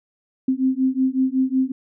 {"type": "beating tone pair", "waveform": "sine", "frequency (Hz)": [258.9, 264.3], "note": ["C4", "C4"], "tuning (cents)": [-18, 18], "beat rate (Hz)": 5.4, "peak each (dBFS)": -20, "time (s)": [0.48, 1.72], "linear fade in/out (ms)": 5, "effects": []}